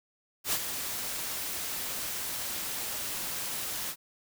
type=noise with ADSR envelope; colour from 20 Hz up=white; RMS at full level=-27 dBFS; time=0.44-3.96 s; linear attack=86 ms; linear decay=56 ms; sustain=-8 dB; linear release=64 ms; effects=none